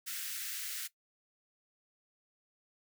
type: high-pass noise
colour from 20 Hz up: white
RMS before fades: -40 dBFS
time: 0.06-0.88 s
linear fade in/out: 20 ms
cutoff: 1400 Hz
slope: 48 dB/octave
effects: noise-tail reverb RT60 0.1 s tail -17 dB re dry